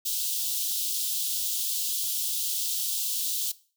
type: high-pass noise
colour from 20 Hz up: white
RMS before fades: -29 dBFS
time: 0.05-3.52 s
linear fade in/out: 10 ms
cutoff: 3100 Hz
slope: 48 dB/octave
effects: noise-tail reverb RT60 0.4 s tail -19 dB re dry